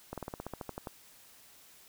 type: slowing click train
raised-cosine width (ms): 1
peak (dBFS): -24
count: 12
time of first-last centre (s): 0.13-0.872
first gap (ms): 47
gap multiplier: 1.07
effects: white hiss -58 dBFS RMS until 1.88 s